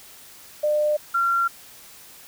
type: tone pair in turn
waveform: sine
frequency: 600 / 1373.7 Hz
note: D5 / F6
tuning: +37 / -29 cents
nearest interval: octave + major second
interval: 1434 cents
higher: second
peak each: -18 dBFS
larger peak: neither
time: 0.63-0.97 / 1.14-1.48 s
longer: neither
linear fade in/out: 10 ms
effects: white hiss -46 dBFS RMS until 2.27 s